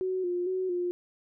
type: tone with vibrato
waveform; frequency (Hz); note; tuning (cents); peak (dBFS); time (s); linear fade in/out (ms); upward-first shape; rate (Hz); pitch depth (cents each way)
sine; 363.5; F#4; -31; -27; 0.01-0.91; 0; square; 2.2; 44
effects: none